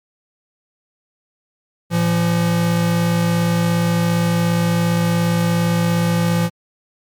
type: tone pair together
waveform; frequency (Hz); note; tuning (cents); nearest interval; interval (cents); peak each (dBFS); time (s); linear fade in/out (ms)
square; 113.4 / 170.67; A#2 / F3; -47 / -40; perfect fifth; 707; -22 / -16; 1.9-6.5; 50
effects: MP3 96 kbps